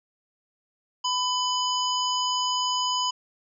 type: harmonic tone with a mistuned harmonic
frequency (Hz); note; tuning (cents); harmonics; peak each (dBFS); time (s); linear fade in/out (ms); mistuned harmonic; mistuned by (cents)
1000; B5; +21; 1 / 3 / 5 / 7; -26 / -28 / -31 / -34; 1.04-3.11; 10; 7; -75
effects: none